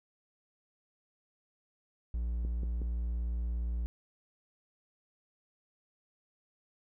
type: tone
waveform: triangle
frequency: 58.6 Hz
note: A#1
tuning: 10 cents sharp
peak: -29 dBFS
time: 2.14-3.86 s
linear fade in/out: 0 ms
type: click train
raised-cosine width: 3 ms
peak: -30 dBFS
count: 3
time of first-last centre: 2.45-2.817 s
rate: 5.45 Hz
effects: none